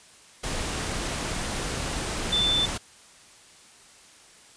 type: tone in noise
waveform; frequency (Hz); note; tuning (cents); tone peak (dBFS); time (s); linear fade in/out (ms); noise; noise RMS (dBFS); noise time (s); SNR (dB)
sine; 3531; A7; +5; -21; 2.32-2.66; 10; pink; -30; 0.43-2.78; +6
effects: white hiss -52 dBFS RMS until 4.56 s + resampled to 22050 Hz